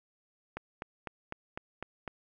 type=click train; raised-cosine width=0.5 ms; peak=-22 dBFS; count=7; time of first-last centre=0.57-2.078 s; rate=3.98 Hz; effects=none